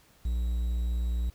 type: tone with quantisation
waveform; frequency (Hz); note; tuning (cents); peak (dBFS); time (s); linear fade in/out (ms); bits
triangle; 59.4; A#1; +33; -24; 0.25-1.3; 5; 9
effects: pink hiss -61 dBFS RMS until 1.34 s